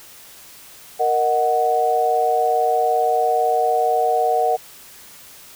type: chord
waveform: sine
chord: D# minor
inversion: second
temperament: equal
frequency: 466.2 / 622.3 / 740 Hz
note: A#4 / D#5 / F#5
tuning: 0 / 0 / 0 cents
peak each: -21 / -23 / -17 dBFS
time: 0.99-4.57 s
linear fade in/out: 20 ms
effects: white hiss -43 dBFS RMS until 5.55 s